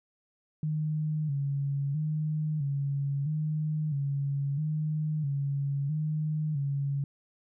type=tone with vibrato; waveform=sine; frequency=146.83 Hz; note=D3; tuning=in tune; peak=-27 dBFS; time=0.63-7.04 s; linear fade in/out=2 ms; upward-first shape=square; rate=0.76 Hz; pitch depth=80 cents each way; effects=none